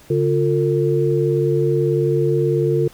sine tone cluster, 141.3 / 353 / 451.4 Hz, C#3 / F4 / A4, +34 / +19 / +44 cents, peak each -19 dBFS, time 0.1-2.88 s, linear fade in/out 5 ms, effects pink hiss -47 dBFS RMS until 2.93 s

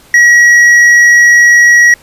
sine tone with hard clipping, 1913 Hz, A#6, 44 cents sharp, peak -3 dBFS, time 0.14-1.94 s, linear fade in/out 2 ms, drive 5 dB, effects pink hiss -41 dBFS RMS until 2.02 s + resampled to 32000 Hz

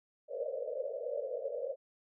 pink band-pass noise, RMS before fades -38 dBFS, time 0.28-1.76 s, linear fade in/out 50 ms, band 470 to 610 Hz, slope 96 dB/octave, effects none

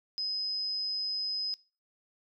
sine tone, 5050 Hz, D#8, 25 cents sharp, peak -31 dBFS, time 0.18-1.54 s, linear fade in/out 0 ms, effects noise-tail reverb RT60 0.3 s tail -19 dB re dry

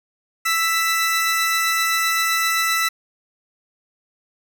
sawtooth tone pair together, 1323.9 / 1982 Hz, E6 / B6, +7 / +6 cents, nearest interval perfect fifth, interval 699 cents, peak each -17 dBFS, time 0.45-2.89 s, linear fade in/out 10 ms, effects none

